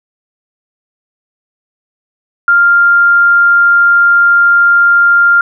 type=tone; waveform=sine; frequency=1396.9 Hz; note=F6; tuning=in tune; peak=-4 dBFS; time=2.48-5.41 s; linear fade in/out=2 ms; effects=none